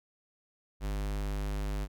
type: tone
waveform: square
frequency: 50.4 Hz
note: G1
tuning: 49 cents sharp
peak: -32 dBFS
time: 0.8-1.88 s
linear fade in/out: 50 ms
effects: none